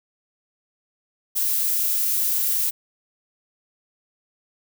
violet noise, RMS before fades -22 dBFS, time 1.35-2.71 s, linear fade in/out 20 ms, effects none

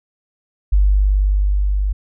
sine tone with level ramp, 49.43 Hz, G1, 15 cents sharp, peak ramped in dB -9 to -15 dBFS, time 0.72-1.93 s, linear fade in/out 10 ms, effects none

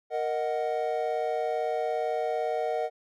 triangle chord, D# minor, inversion second, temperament equal, 466.2 / 622.3 / 740 Hz, A#4 / D#5 / F#5, 0 / 0 / 0 cents, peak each -29 dBFS, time 0.1-2.9 s, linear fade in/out 50 ms, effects none

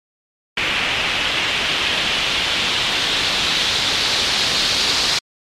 white noise with low-pass filter sweep, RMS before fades -19 dBFS, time 0.57-5.19 s, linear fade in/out 5 ms, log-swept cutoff 2700 to 4400 Hz, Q 2.4, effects MP3 64 kbps

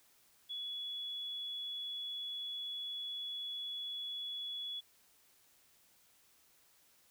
sine tone, 3389 Hz, G#7, 34 cents sharp, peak -39 dBFS, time 0.49-4.81 s, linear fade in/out 20 ms, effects white hiss -68 dBFS RMS until 7.1 s

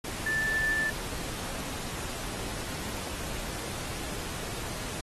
sine tone in noise, 1760 Hz, A6, in tune, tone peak -26 dBFS, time 0.26-0.9 s, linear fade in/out 5 ms, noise pink, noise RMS -37 dBFS, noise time 0.04-5.01 s, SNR +8 dB, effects AAC 32 kbps

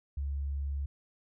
sine tone, 70.1 Hz, C#2, 20 cents sharp, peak -31 dBFS, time 0.17-0.86 s, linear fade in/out 5 ms, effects none

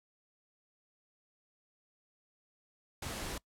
pink noise, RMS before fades -40 dBFS, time 3.02-3.38 s, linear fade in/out 5 ms, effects noise-tail reverb RT60 0.1 s tail -23 dB re dry + low-pass 12000 Hz 12 dB/octave

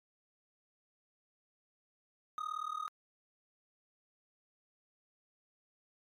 triangle tone with amplitude modulation, 1244.5 Hz, D#6, in tune, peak -31 dBFS, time 2.38-2.88 s, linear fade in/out 0 ms, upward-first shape sine, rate 38.3 Hz, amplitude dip 90%, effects MP3 96 kbps

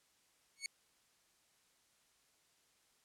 15% pulse tone with exponential growth, 2217 Hz, C#7, in tune, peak -28 dBFS, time 0.56-0.66 s, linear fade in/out 1 ms, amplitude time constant 20 ms, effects white hiss -73 dBFS RMS until 3.04 s + low-pass 10000 Hz 12 dB/octave

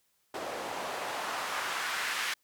white noise with band-pass filter sweep, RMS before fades -35 dBFS, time 0.34-2.34 s, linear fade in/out 5 ms, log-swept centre 490 to 1900 Hz, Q 1.3, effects white hiss -73 dBFS RMS until 2.43 s

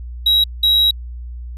triangle tone bursts at uneven times, 3852 Hz, B7, 44 cents flat, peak -9 dBFS, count 2, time 0.26-0.44 / 0.63-0.91 s, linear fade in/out 5 ms, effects added 60 Hz sine -27 dBFS peak until 1.57 s + resampled to 32000 Hz

